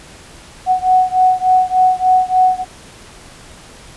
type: beating tone pair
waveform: sine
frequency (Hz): 740 / 743.4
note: F#5 / F#5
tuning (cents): 0 / +8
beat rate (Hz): 3.4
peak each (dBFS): -12 / -13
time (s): 0.66-2.65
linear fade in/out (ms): 50
effects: pink hiss -39 dBFS RMS until 3.96 s + resampled to 24000 Hz